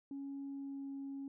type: tone with pitch glide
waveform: sine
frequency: 277.2 to 275.1 Hz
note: C#4 to C#4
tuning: 0 to -13 cents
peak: -40 dBFS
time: 0.11-1.28 s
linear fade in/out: 2 ms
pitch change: -13 cents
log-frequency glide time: 0.45-0.92 s
effects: tanh soft clip ceiling -38 dBFS